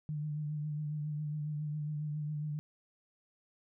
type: tone with vibrato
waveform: sine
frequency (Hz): 150.3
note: D3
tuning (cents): +40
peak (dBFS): -34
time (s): 0.09-2.59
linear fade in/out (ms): 0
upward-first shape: triangle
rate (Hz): 7.3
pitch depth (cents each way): 39
effects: none